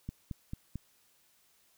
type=click train; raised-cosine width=5 ms; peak=-25 dBFS; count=4; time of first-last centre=0.09-0.757 s; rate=4.5 Hz; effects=white hiss -68 dBFS RMS until 1.77 s